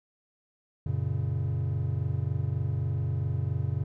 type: chord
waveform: triangle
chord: F# major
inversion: none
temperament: equal with one note detuned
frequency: 92.5 / 116.54 / 139.88 Hz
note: F#2 / A#2 / C#3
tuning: 0 / 0 / +16 cents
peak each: -29 dBFS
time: 0.86-3.84 s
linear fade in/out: 5 ms
effects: none